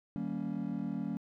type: chord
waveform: triangle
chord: Eb dominant seventh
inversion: none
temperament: just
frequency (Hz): 155.56 / 194.45 / 233.3 / 280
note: Eb3 / G3 / Bb3 / Db4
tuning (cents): 0 / -14 / +2 / +18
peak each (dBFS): -40 / -35 / -36 / -37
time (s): 0.16-1.17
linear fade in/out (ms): 0
effects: tanh soft clip ceiling -24 dBFS